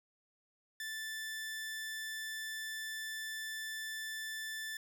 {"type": "tone", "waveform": "sawtooth", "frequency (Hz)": 1760, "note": "A6", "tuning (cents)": 0, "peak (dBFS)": -36, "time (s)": [0.8, 4.77], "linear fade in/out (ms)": 2, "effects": []}